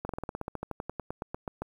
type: slowing click train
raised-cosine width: 1 ms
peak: -20 dBFS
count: 20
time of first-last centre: 0.05-1.62 s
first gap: 42 ms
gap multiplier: 1.07
effects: 9-bit